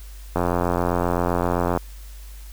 click train, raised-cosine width 1 ms, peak -7 dBFS, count 125, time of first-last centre 0.36-1.774 s, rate 87.7 Hz, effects added 50 Hz sine -36 dBFS peak until 2.52 s + white hiss -49 dBFS RMS until 2.52 s

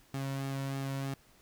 sawtooth tone with flanger, 136.3 Hz, C#3, 29 cents flat, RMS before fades -36 dBFS, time 0.14-1.14 s, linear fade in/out 0 ms, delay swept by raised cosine 2 to 2.5 ms, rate 3.1 Hz, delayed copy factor -0.5, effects pink hiss -63 dBFS RMS until 1.41 s

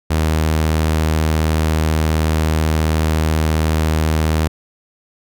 sawtooth tone, 78.6 Hz, D#2, 18 cents sharp, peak -10 dBFS, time 0.1-4.48 s, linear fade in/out 10 ms, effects none

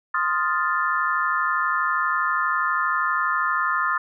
sine chord, F dominant seventh, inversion second, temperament equal, 1046.5 / 1244.5 / 1396.9 / 1760 Hz, C6 / Eb6 / F6 / A6, 0 / 0 / 0 / 0 cents, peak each -26 / -24 / -26 / -26 dBFS, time 0.14-3.98 s, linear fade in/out 5 ms, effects none

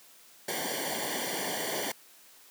pink noise with comb filter, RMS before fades -33 dBFS, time 0.48-1.92 s, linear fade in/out 5 ms, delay 0.77 ms, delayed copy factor -0.95, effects white hiss -56 dBFS RMS until 2.5 s + high-pass 200 Hz 12 dB/octave

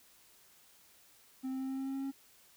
triangle tone with pitch steps, 261.6 / 263.1 / 264.6 / 266.2 / 267.7 / 269.3 / 270.8 / 272.4 Hz, C4 / C4 / C4 / C4 / C4 / C#4 / C#4 / C#4, 0 / +10 / +20 / +30 / +40 / -50 / -40 / -30 cents, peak -33 dBFS, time 1.43-2.118 s, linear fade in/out 20 ms, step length 86 ms, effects white hiss -63 dBFS RMS until 2.56 s

